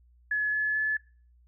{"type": "tone with pitch steps", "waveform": "sine", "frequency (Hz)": [1703, 1713.9, 1724.8], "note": ["G#6", "A6", "A6"], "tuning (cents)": [43, -46, -35], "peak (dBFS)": -24, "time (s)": [0.31, 0.97], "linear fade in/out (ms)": 5, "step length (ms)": 220, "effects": ["noise-tail reverb RT60 0.4 s tail -22 dB re dry", "added 60 Hz sine -57 dBFS peak until 1.47 s"]}